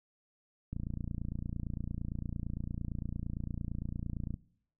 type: click train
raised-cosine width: 5 ms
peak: -25 dBFS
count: 105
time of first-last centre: 0.73-4.341 s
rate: 28.8 Hz
effects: noise-tail reverb RT60 0.6 s tail -19 dB re dry